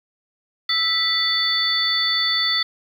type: tone cluster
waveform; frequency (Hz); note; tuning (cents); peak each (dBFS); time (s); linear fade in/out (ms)
sine; 1317 / 1975 / 3496 / 4480; E6 / B6 / A7 / C#8; -2 / 0 / -12 / +18; -29 / -24 / -22 / -21; 0.69-2.63; 5
effects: 8-bit